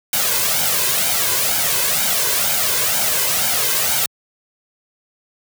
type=noise with flanger; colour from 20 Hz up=white; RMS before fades=-18 dBFS; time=0.13-4.06 s; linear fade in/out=2 ms; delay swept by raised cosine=1.3 to 1.99 ms; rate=2.1 Hz; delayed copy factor=+0.65; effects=high-pass 100 Hz 12 dB/octave